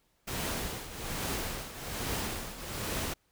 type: noise with tremolo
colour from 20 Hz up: pink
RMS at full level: -33 dBFS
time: 0.27-3.14 s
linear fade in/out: 10 ms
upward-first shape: triangle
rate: 1.2 Hz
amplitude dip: 75%
effects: pink hiss -72 dBFS RMS until 3.31 s